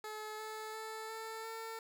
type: tone with pitch steps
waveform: 15% pulse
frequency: 429.7 / 434.7 / 439.7 / 444.9 / 450 Hz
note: A4 / A4 / A4 / A4 / A4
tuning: -41 / -21 / -1 / +19 / +39 cents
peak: -36 dBFS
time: 0.04-1.79 s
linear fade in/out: 2 ms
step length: 350 ms
effects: none